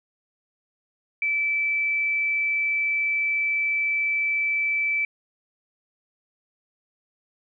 sine tone, 2317 Hz, D7, 24 cents flat, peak -21 dBFS, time 1.22-5.05 s, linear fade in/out 2 ms, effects none

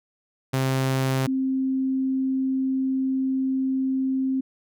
sawtooth / sine tone pair in turn, 132.4 / 264.1 Hz, C3 / C4, +21 / +16 cents, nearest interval octave, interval 1195 cents, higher second, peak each -17 / -21 dBFS, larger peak first, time 0.53-1.27 / 1.27-4.41 s, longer second, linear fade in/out 10 ms, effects none

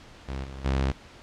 sawtooth tone with level steps, 66.9 Hz, C2, 39 cents sharp, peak -27 / -34 / -19 dBFS, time 0.28-0.92 s, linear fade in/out 10 ms, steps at 0.43 / 0.64 s, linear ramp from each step 20 ms, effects pink hiss -49 dBFS RMS until 1.22 s + low-pass 5000 Hz 12 dB/octave

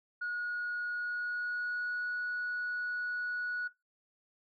sine tone with pitch glide, 1449 to 1465 Hz, F#6 to F#6, -37 to -18 cents, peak -32 dBFS, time 0.21-3.68 s, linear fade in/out 10 ms, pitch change +19 cents, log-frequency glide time 0.89-2.18 s, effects noise-tail reverb RT60 0.2 s tail -17 dB re dry + tanh soft clip ceiling -30 dBFS

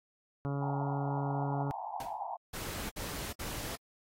harmonic tone, 140.5 Hz, C#3, 24 cents sharp, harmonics 1 / 2 / 3 / 4 / 5 / 6 / 7 / 8 / 9 / 10, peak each -33 / -39 / -43 / -45 / -47 / -49 / -50 / -51 / -52 / -53 dBFS, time 0.45-1.71 s, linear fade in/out 0 ms
white band-pass noise, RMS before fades -40 dBFS, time 0.61-2.37 s, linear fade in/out 10 ms, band 680 to 960 Hz, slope 96 dB/octave
pink noise with exponential decay, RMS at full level -43 dBFS, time 2-2.21 s, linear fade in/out 2 ms, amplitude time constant 44 ms
pink noise bursts, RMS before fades -40 dBFS, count 3, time 2.53-3.76 s, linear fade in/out 10 ms, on 370 ms, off 60 ms
effects AAC 48 kbps

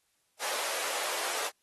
pink high-pass noise, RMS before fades -34 dBFS, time 0.39-1.51 s, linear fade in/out 50 ms, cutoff 490 Hz, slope 24 dB/octave, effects white hiss -74 dBFS RMS until 1.62 s + AAC 32 kbps

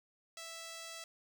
5% pulse tone, 659.3 Hz, E5, in tune, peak -34 dBFS, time 0.37-1.04 s, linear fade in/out 2 ms, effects none

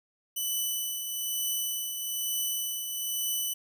5% pulse tone with tremolo, 2986 Hz, F#7, 15 cents sharp, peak -19 dBFS, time 0.36-3.54 s, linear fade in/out 10 ms, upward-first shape triangle, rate 1.1 Hz, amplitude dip 50%, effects none

